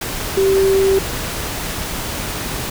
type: tone in noise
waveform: sine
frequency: 387.6 Hz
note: G4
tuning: 20 cents flat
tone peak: -11 dBFS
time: 0.37-0.99 s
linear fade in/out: 5 ms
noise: pink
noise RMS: -24 dBFS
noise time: 0.01-2.7 s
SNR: +10 dB
effects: none